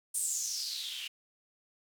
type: noise with band-pass filter sweep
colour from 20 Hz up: blue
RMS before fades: -36 dBFS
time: 0.14-1.08 s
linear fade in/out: 10 ms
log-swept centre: 9200 to 2700 Hz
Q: 6.2
effects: none